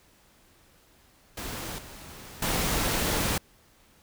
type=noise with level steps; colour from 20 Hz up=pink; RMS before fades=-36 / -45 / -27 dBFS; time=1.37-3.38 s; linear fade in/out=5 ms; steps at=1.78 / 2.42 s; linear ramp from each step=5 ms; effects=pink hiss -60 dBFS RMS until 4.02 s